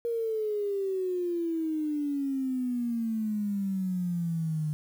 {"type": "exponential sweep", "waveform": "sine", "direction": "down", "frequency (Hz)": [472.2, 150.7], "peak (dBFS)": -27, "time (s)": [0.05, 4.73], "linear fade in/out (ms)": 0, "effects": ["9-bit"]}